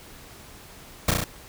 pink noise with echo, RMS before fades -20 dBFS, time 1.08-1.11 s, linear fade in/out 5 ms, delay 33 ms, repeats 4, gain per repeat -2 dB, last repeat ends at 1.242 s, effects pink hiss -46 dBFS RMS until 1.48 s

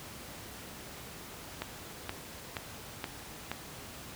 click train, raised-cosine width 0.3 ms, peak -18 dBFS, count 5, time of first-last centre 1.62-3.516 s, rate 2.11 Hz, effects pink hiss -46 dBFS RMS until 4.15 s + high-pass 60 Hz 12 dB/octave

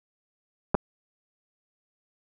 clicks, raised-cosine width 1 ms, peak -8 dBFS, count 2, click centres 0.745 / 0.75 s, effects none

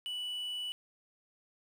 triangle tone with quantisation, 2960 Hz, F#7, in tune, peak -34 dBFS, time 0.06-0.72 s, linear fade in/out 0 ms, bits 10, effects none

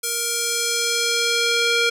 square tone with band-pass filter sweep, 468.7 Hz, A#4, 9 cents sharp, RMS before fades -21 dBFS, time 0.03-1.9 s, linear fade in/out 10 ms, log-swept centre 10000 to 3000 Hz, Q 0.95, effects none

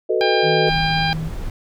sine chord, B dominant seventh, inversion second, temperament equal with one note detuned, 371.1 / 440 / 493.9 / 622.3 Hz, F#4 / A4 / B4 / D#5, +5 / 0 / 0 / 0 cents, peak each -21 / -20 / -23 / -24 dBFS, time 0.09-0.7 s, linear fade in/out 10 ms
harmonic tone, 800 Hz, G5, 35 cents sharp, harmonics 1 / 2 / 3 / 4 / 5 / 6, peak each -21 / -24 / -26 / -27 / -28 / -29 dBFS, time 0.21-1.13 s, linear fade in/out 0 ms
sine tone, 159.5 Hz, D#3, 43 cents sharp, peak -22 dBFS, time 0.42-1.31 s, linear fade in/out 50 ms
brown noise, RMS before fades -28 dBFS, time 0.67-1.5 s, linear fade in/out 2 ms
effects none

